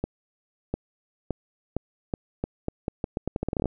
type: accelerating click train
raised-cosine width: 2 ms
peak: -13 dBFS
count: 20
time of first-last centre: 0.04-3.657 s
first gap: 700 ms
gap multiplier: 0.81
effects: none